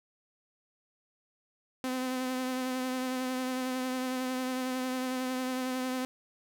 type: tone with vibrato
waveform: sawtooth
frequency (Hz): 256.3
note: C4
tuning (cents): -36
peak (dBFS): -27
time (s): 1.84-6.05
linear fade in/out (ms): 0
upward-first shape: triangle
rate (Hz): 11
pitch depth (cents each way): 27
effects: none